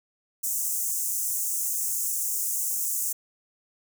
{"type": "high-pass noise", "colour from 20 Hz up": "pink", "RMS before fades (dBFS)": -28, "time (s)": [0.43, 3.13], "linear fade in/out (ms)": 10, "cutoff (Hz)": 6500, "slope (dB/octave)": 48, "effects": []}